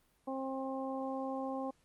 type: harmonic tone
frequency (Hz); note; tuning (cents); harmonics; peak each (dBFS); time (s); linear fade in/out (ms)
266.1; C4; +29; 1 / 2 / 3 / 4; -39 / -40 / -42 / -46; 0.27-1.71; 10
effects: pink hiss -72 dBFS RMS until 1.84 s + Opus 32 kbps